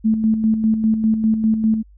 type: tone with tremolo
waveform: sine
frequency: 220 Hz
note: A3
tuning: in tune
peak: -12 dBFS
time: 0.04-1.83 s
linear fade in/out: 20 ms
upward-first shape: square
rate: 5 Hz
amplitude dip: 50%
effects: added 50 Hz sine -44 dBFS peak until 1.97 s